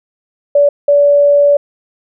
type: tone bursts at uneven times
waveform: sine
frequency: 575 Hz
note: D5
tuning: 37 cents flat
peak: -5 dBFS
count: 2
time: 0.55-0.69 / 0.88-1.57 s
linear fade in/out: 5 ms
effects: none